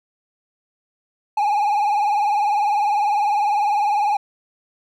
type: tone with vibrato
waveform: triangle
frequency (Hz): 830.6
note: G#5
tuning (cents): 0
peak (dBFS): -14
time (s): 1.37-4.17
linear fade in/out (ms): 5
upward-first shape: triangle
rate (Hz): 20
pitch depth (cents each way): 91
effects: none